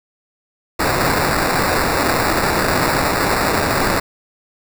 white noise with sample-and-hold, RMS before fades -17 dBFS, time 0.79-4 s, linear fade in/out 10 ms, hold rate 3150 Hz, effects none

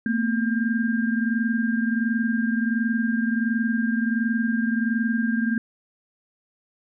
sine tone cluster, 224.8 / 246.2 / 1601 Hz, A3 / B3 / G6, +37 / -5 / +36 cents, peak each -22 / -26 / -29 dBFS, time 0.06-5.58 s, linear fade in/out 2 ms, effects none

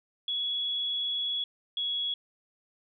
sine tone pair in turn, 3368 / 3350 Hz, G#7 / G#7, +24 / +14 cents, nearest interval unison, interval 10 cents, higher first, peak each -28 dBFS, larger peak neither, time 0.28-1.44 / 1.77-2.14 s, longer first, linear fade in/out 2 ms, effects none

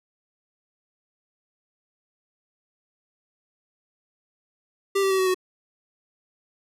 square tone with pitch steps, 393.6 / 387.5 / 381.5 / 375.6 / 369.8 Hz, G4 / G4 / G4 / F#4 / F#4, +7 / -20 / -47 / +26 / -1 cents, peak -20 dBFS, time 4.95-5.345 s, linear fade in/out 10 ms, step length 79 ms, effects resampled to 32000 Hz

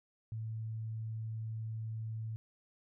sine tone, 111 Hz, A2, 16 cents sharp, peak -37 dBFS, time 0.32-2.36 s, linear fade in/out 0 ms, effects none

